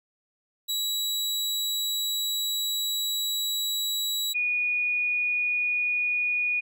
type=tone pair in turn; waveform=sawtooth / sine; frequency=3900 / 2457 Hz; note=B7 / D#7; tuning=-23 / -22 cents; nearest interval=minor sixth; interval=799 cents; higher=first; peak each=-23 dBFS; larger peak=neither; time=0.68-4.34 / 4.34-6.61 s; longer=first; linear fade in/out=20 ms; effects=none